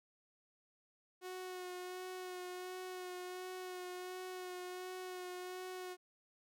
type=tone with vibrato; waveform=sawtooth; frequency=365.5 Hz; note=F#4; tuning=21 cents flat; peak=-40 dBFS; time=1.21-5.97 s; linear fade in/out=50 ms; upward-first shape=sine; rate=1.4 Hz; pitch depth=19 cents each way; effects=none